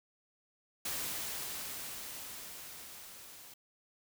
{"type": "noise with level ramp", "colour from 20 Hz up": "white", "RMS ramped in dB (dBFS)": [-37, -53], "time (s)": [0.85, 3.54], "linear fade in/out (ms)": 5, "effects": []}